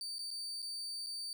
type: tone with dropouts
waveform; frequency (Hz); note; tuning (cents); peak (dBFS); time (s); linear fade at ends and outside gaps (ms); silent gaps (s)
35% pulse; 4605; D8; -35; -38; 0.01-1.33; 1; 0.184-0.191 / 0.306-0.312 / 0.62-0.626 / 1.063-1.068
effects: none